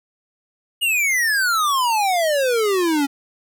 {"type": "exponential sweep", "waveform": "square", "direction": "down", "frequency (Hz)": [2902, 273], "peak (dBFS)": -17, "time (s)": [0.81, 3.07], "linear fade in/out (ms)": 20, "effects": []}